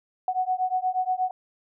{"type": "beating tone pair", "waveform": "sine", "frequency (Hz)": [737, 745.4], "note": ["F#5", "F#5"], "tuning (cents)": [-7, 13], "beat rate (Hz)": 8.4, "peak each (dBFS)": -26, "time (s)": [0.28, 1.31], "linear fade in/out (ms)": 2, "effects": []}